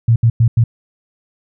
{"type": "tone bursts at uneven times", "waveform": "sine", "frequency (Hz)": 115.5, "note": "A#2", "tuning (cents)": -16, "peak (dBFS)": -7, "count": 4, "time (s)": [[0.08, 0.16], [0.23, 0.3], [0.4, 0.48], [0.57, 0.64]], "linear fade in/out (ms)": 5, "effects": []}